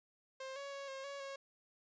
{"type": "tone with pitch steps", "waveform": "sawtooth", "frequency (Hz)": [529, 559, 555, 537, 560, 548], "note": ["C5", "C#5", "C#5", "C5", "C#5", "C#5"], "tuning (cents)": [19, 14, 2, 45, 18, -20], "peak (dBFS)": -40, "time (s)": [0.4, 1.36], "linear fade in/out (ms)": 5, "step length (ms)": 160, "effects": ["resampled to 16000 Hz"]}